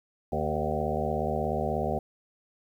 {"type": "harmonic tone with a mistuned harmonic", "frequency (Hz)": 76.7, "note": "D#2", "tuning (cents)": -24, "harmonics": [1, 2, 3, 5, 6, 7, 8, 9, 10], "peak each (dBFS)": [-35, -35, -35, -35, -35, -35, -35, -35, -35], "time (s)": [0.32, 1.99], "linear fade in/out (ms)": 5, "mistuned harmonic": 9, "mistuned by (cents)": 31, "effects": ["10-bit"]}